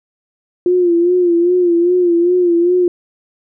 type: tone with vibrato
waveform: sine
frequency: 350.7 Hz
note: F4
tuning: 7 cents sharp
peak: -9 dBFS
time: 0.66-2.88 s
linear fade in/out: 2 ms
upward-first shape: sine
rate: 2.5 Hz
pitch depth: 61 cents each way
effects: none